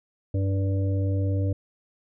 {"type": "harmonic tone", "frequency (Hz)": 97.2, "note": "G2", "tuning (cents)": -14, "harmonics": [1, 3, 5, 6], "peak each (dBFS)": [-22, -32, -36, -38], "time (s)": [0.34, 1.53], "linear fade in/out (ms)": 5, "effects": []}